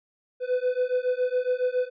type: beating tone pair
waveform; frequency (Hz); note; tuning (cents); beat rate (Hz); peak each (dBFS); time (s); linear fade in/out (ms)
triangle; 498.1 / 505.3; B4 / B4; +15 / +40; 7.2; -24; 0.4-1.9; 50
effects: resampled to 11025 Hz